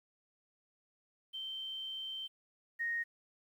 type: tone pair in turn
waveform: sine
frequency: 3116 / 1863 Hz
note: G7 / A#6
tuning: -11 / -2 cents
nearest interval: major sixth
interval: 891 cents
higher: first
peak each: -39 / -33 dBFS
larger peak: second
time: 1.33-2.28 / 2.79-3.04 s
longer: first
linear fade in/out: 20 ms
effects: 11-bit